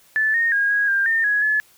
sine tone with pitch steps, 1746 / 1847 / 1632 / 1650 / 1594 / 1814 / 1672 / 1716 Hz, A6 / A#6 / G#6 / G#6 / G6 / A#6 / G#6 / A6, -14 / -16 / -31 / -12 / +28 / -48 / +11 / -44 cents, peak -16 dBFS, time 0.16-1.6 s, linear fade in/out 0 ms, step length 180 ms, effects white hiss -54 dBFS RMS until 1.77 s

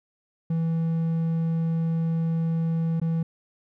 triangle tone with dropouts, 164.1 Hz, E3, 8 cents flat, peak -20 dBFS, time 0.5-3.23 s, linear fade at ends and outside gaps 5 ms, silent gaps 3-3.015 s, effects none

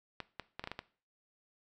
clicks, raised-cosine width 0.3 ms, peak -23 dBFS, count 7, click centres 0.203 / 0.397 / 0.595 / 0.64 / 0.674 / 0.716 / 0.791 s, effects noise-tail reverb RT60 0.4 s tail -18 dB re dry

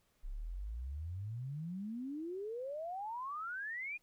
sine exponential sweep, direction up, 31.42 to 2489 Hz, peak -39 dBFS, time 0.23-3.98 s, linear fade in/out 20 ms, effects pink hiss -75 dBFS RMS until 4.02 s

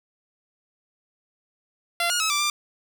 10% pulse tone with pitch steps, 688 / 1433 / 1291 / 1173 / 1189 Hz, F5 / F6 / E6 / D6 / D6, -26 / +44 / -37 / -2 / +21 cents, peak -13 dBFS, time 2-2.5 s, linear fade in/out 2 ms, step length 100 ms, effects none

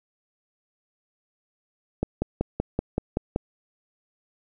click train, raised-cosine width 2 ms, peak -10 dBFS, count 8, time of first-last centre 2.03-3.361 s, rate 5.26 Hz, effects none

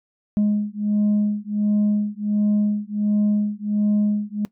sine beating tone pair, 207.7 / 209.1 Hz, G#3 / G#3, 0 / +12 cents, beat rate 1.4 Hz, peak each -19 dBFS, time 0.37-4.45 s, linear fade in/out 0 ms, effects noise-tail reverb RT60 0.1 s tail -20 dB re dry + tanh soft clip ceiling -14 dBFS

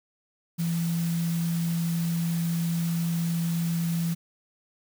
sine tone in noise, 168 Hz, E3, 33 cents sharp, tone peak -24 dBFS, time 0.58-4.15 s, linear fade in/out 20 ms, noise white, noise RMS -40 dBFS, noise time 0.58-4.15 s, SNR +13 dB, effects none

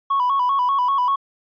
triangle tone with vibrato, 1045 Hz, C6, 2 cents flat, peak -13 dBFS, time 0.1-1.16 s, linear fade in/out 10 ms, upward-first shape square, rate 5.1 Hz, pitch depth 95 cents each way, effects tanh soft clip ceiling -12 dBFS + resampled to 11025 Hz

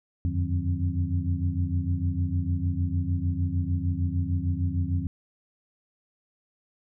sine tone cluster, 85.5 / 92.1 / 150.4 / 179.3 / 265.7 Hz, F2 / F#2 / D3 / F3 / C4, -36 / -7 / +42 / +46 / +27 cents, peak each -27 / -28 / -35 / -35 / -34 dBFS, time 0.25-5.07 s, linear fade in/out 0 ms, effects none

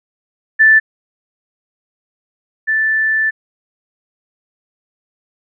sine tone pair in turn, 1760 / 1760 Hz, A6 / A6, 0 / 0 cents, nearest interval unison, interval 0 cents, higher neither, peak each -5 / -12 dBFS, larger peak first, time 0.59-0.8 / 2.67-3.31 s, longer second, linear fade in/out 20 ms, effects none

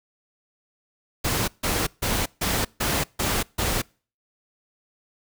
pink noise bursts, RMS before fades -24 dBFS, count 7, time 1.24-3.82 s, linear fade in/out 10 ms, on 240 ms, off 150 ms, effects noise-tail reverb RT60 0.4 s tail -26 dB re dry

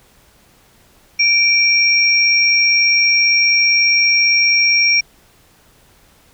sine tone pair together, 2348 / 5585 Hz, D7 / F8, -1 / -1 cents, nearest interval octave + minor third, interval 1500 cents, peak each -12 / -14 dBFS, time 1.19-5.01 s, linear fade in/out 10 ms, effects pink hiss -51 dBFS RMS until 6.33 s

